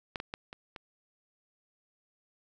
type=clicks; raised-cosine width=0.3 ms; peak=-18 / -20 / -20 / -27 / -26 dBFS; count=5; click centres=0.158 / 0.201 / 0.339 / 0.529 / 0.762 s; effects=none